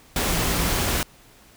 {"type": "tone in noise", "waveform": "sine", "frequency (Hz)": 170, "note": "F3", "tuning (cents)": -46, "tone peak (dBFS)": -29, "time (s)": [0.31, 0.71], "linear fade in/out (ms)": 2, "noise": "pink", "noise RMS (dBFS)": -23, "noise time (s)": [0.16, 1.03], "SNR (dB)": -9, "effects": ["pink hiss -52 dBFS RMS until 1.56 s"]}